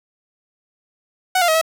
sawtooth tone with pitch steps, 743 / 695 / 636 / 646 Hz, F#5 / F5 / D#5 / E5, +7 / -9 / +38 / -35 cents, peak -10 dBFS, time 1.35-1.614 s, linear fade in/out 5 ms, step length 66 ms, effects none

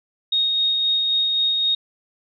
sine tone with tremolo, 3729 Hz, A#7, in tune, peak -16 dBFS, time 0.32-1.75 s, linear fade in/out 5 ms, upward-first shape sine, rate 3.8 Hz, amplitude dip 25%, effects none

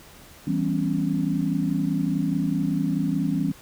sine chord, C# half-diminished seventh, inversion first, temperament equal with one note detuned, 164.81 / 196 / 252.4 / 277.2 Hz, E3 / G3 / B3 / C#4, 0 / 0 / +38 / 0 cents, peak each -26 / -27 / -29 / -26 dBFS, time 0.47-3.52 s, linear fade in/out 5 ms, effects pink hiss -48 dBFS RMS until 3.61 s

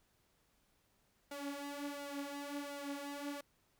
sawtooth tone with flanger, 284.8 Hz, C#4, 47 cents sharp, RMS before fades -44 dBFS, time 1.31-3.41 s, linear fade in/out 5 ms, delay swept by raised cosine 1.4 to 6 ms, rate 1.4 Hz, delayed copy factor +0.7, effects pink hiss -75 dBFS RMS until 3.79 s

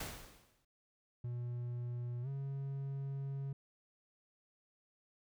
pink noise with exponential decay, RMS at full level -40 dBFS, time 0-0.65 s, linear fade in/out 5 ms, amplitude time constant 140 ms
triangle tone with pitch glide, 121.1 to 137.51 Hz, B2 to C#3, -34 to -14 cents, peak -36 dBFS, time 1.24-3.53 s, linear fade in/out 5 ms, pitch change +220 cents, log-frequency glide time 2.22-2.28 s
effects none

